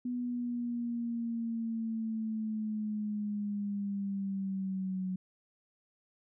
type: linear sweep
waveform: sine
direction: down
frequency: 246.9 to 185 Hz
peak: -32 dBFS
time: 0.05-5.16 s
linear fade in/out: 5 ms
effects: none

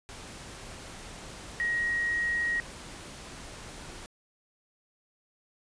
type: tone in noise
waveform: sine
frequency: 1890 Hz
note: A#6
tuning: 23 cents sharp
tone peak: -26 dBFS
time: 1.6-2.6 s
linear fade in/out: 0 ms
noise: pink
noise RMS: -44 dBFS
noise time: 0.09-4.06 s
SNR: +15 dB
effects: resampled to 22050 Hz

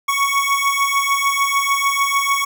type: beating tone pair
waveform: 25% pulse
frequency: 1108.7 / 1115.4 Hz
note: C#6 / C#6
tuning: 0 / +10 cents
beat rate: 6.7 Hz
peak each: -15 dBFS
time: 0.08-2.45 s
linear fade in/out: 10 ms
effects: none

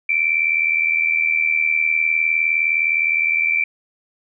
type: tone with amplitude modulation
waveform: sine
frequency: 2340 Hz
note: D7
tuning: 7 cents flat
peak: -12 dBFS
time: 0.09-3.64 s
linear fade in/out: 5 ms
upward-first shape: sine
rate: 79.6 Hz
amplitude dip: 70%
effects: none

